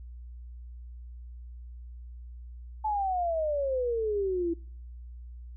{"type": "exponential sweep", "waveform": "sine", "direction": "down", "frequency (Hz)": [874, 329.6], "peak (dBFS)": -26, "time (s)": [2.84, 4.54], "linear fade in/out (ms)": 10, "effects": ["noise-tail reverb RT60 0.5 s tail -24 dB re dry", "added 60 Hz sine -41 dBFS peak until 5.56 s"]}